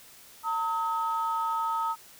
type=tone pair together; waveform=sine; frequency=909 / 1275.5 Hz; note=A#5 / D#6; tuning=-44 / +43 cents; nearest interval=tritone; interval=587 cents; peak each=-28 dBFS; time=0.43-1.96 s; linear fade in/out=50 ms; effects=tanh soft clip ceiling -20 dBFS + white hiss -52 dBFS RMS until 2.19 s